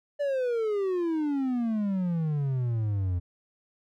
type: exponential sweep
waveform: triangle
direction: down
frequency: 587.3 to 86.1 Hz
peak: -23 dBFS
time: 0.19-3.2 s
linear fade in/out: 20 ms
effects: none